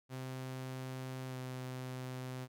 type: tone with pitch glide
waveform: sawtooth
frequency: 130 to 128.21 Hz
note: C3 to C3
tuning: -11 to -35 cents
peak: -37 dBFS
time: 0.09-2.48 s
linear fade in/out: 50 ms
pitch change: -24 cents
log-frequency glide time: 1.27-1.38 s
effects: none